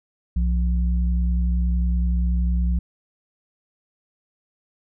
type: tone pair together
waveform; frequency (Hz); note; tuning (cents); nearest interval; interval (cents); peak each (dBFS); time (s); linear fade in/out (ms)
sine; 62.19 / 175.9; B1 / F3; +13 / +13; octave + tritone; 1800; -18 / -27; 0.36-2.79; 5
effects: none